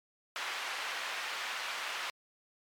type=band-pass noise; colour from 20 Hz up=white; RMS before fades=-38 dBFS; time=0.36-2.1 s; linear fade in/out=0 ms; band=860 to 2600 Hz; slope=12 dB/octave; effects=MP3 96 kbps